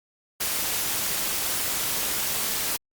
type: noise with amplitude modulation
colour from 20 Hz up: white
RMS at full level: -24 dBFS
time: 0.4-2.77 s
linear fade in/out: 10 ms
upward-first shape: sine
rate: 246 Hz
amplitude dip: 60%
effects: Opus 48 kbps